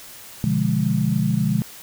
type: chord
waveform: sine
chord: B diminished seventh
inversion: none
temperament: equal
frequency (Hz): 123.47 / 146.83 / 174.61 / 207.7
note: B2 / D3 / F3 / Ab3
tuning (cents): 0 / 0 / 0 / 0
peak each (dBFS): -24 / -23 / -23 / -22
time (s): 0.44-1.62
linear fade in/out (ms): 0
effects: white hiss -41 dBFS RMS until 1.82 s